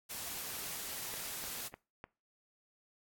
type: noise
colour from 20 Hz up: white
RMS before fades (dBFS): -42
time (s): 0.09-1.69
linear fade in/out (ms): 20
type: click train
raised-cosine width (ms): 0.5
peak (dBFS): -30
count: 4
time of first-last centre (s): 1.14-2.041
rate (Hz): 3.33
effects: noise-tail reverb RT60 0.3 s tail -21 dB re dry + AAC 64 kbps